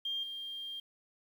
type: tone with level steps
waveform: sine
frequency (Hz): 3200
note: G7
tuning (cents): +35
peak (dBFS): -33 / -39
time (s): 0.05-0.8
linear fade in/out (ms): 5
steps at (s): 0.23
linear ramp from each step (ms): 5
effects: 10-bit